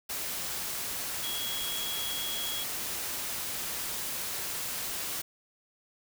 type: tone in noise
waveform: sine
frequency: 3322 Hz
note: G#7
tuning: in tune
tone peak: -35 dBFS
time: 1.23-2.64 s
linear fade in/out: 10 ms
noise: white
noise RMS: -35 dBFS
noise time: 0.09-5.22 s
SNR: -3 dB
effects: none